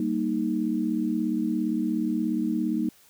sine chord, Eb major, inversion first, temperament equal, 196 / 233.1 / 311.1 Hz, G3 / Bb3 / Eb4, 0 / 0 / 0 cents, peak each -30 / -27 / -27 dBFS, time 0-2.89 s, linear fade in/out 2 ms, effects white hiss -57 dBFS RMS until 3.09 s

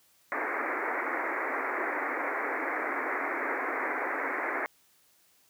white band-pass noise, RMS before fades -32 dBFS, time 0.32-4.66 s, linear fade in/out 0 ms, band 260 to 2200 Hz, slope 96 dB/octave, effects white hiss -65 dBFS RMS until 5.49 s + high-pass 60 Hz 12 dB/octave

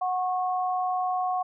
sine tone pair together, 735 / 1094.6 Hz, F#5 / C#6, -12 / -22 cents, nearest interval perfect fifth, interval 690 cents, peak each -25 / -31 dBFS, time 0.01-1.43 s, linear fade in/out 10 ms, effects none

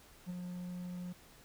triangle tone with ADSR envelope, 178.8 Hz, F3, 41 cents sharp, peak -34 dBFS, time 0.26-1.13 s, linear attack 38 ms, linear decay 19 ms, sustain -4 dB, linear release 8 ms, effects pink hiss -60 dBFS RMS until 1.44 s

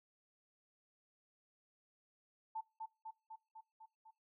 sine tone with echo, 886 Hz, A5, 12 cents sharp, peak -39 dBFS, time 2.55-2.61 s, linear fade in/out 10 ms, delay 250 ms, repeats 6, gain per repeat -3 dB, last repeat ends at 4.11 s, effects noise-tail reverb RT60 0.3 s tail -21 dB re dry

